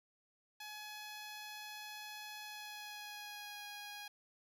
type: tone with pitch glide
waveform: 10% pulse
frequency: 845 to 824.3 Hz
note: G#5 to G#5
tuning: +30 to -13 cents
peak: -38 dBFS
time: 0.6-4.08 s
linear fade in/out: 5 ms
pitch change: -43 cents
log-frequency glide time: 2.42-3.65 s
effects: none